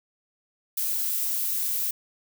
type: noise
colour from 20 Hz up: violet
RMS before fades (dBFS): -27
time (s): 0.77-1.91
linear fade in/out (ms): 5
effects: none